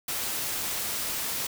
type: noise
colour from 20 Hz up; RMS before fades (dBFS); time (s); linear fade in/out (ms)
white; -31; 0.08-1.47; 5
effects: none